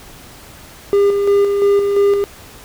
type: tone with tremolo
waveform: triangle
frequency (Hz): 402.5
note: G4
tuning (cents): +46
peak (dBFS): -7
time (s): 0.93-2.24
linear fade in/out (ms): 0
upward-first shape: square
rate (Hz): 2.9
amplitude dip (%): 40
effects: pink hiss -39 dBFS RMS until 2.64 s